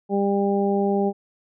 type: harmonic tone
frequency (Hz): 199.4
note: G3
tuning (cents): +30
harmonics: 1 / 2 / 3 / 4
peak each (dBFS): -22 / -22 / -29 / -27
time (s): 0.09-1.13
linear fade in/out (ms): 50
effects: none